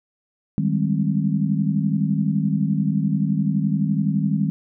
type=chord; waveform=sine; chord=Ab major seventh; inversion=second; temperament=equal with one note detuned; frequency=155.56 / 196 / 207.7 / 265.3 Hz; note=Eb3 / G3 / Ab3 / C4; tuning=0 / 0 / 0 / +24 cents; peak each=-22 / -22 / -24 / -28 dBFS; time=0.58-4.5 s; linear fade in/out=0 ms; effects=none